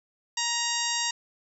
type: harmonic tone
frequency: 940 Hz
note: A#5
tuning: 14 cents sharp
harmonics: 1 / 2 / 3 / 4 / 5 / 6 / 7 / 8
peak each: -34 / -34 / -34 / -34 / -34 / -34 / -34 / -34 dBFS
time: 0.37-1.11 s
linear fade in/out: 5 ms
effects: 10-bit